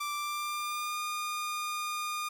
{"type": "tone with pitch glide", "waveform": "sawtooth", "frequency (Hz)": [1174.7, 1216.1], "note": ["D6", "D#6"], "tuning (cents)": [0, -40], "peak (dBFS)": -29, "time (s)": [0, 2.29], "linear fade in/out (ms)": 10, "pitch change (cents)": 60, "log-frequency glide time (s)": [0.14, 1], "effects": ["11-bit"]}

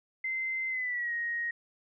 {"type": "tone with pitch glide", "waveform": "sine", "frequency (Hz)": [2072, 1878.2], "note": ["C7", "A#6"], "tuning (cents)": [-17, 13], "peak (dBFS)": -30, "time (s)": [0.24, 1.51], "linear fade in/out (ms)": 5, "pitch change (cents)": -170, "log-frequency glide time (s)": [0.69, 1.13], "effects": []}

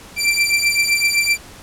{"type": "beating tone pair", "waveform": "sawtooth", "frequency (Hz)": [2346, 2353.8], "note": ["D7", "D7"], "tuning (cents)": [-2, 3], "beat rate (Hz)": 7.8, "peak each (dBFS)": -14, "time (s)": [0.16, 1.38], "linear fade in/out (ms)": 50, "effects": ["pink hiss -40 dBFS RMS until 1.62 s", "low-pass 12000 Hz 12 dB/octave"]}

